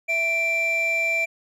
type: tone pair together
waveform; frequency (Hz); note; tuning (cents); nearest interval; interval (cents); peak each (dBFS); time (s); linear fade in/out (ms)
triangle; 660 / 2352; E5 / D7; +2 / +2; octave + minor seventh; 2200; -26 / -18; 0.08-1.26; 20
effects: tanh soft clip ceiling -15 dBFS + resampled to 32000 Hz